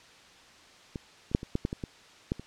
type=clicks; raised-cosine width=3 ms; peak=-22 / -29 / -9 / -25 / -14 / -15 / -20 / -21 / -15 / -27 dBFS; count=10; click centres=0.958 / 1.315 / 1.349 / 1.431 / 1.554 / 1.651 / 1.729 / 1.838 / 2.319 / 2.396 s; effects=white hiss -54 dBFS RMS until 2.46 s + low-pass 5000 Hz 12 dB/octave